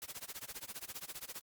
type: noise with tremolo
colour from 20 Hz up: white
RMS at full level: -43 dBFS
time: 0.02-1.41 s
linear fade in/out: 0 ms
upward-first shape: sine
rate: 15 Hz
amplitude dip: 95%
effects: Opus 48 kbps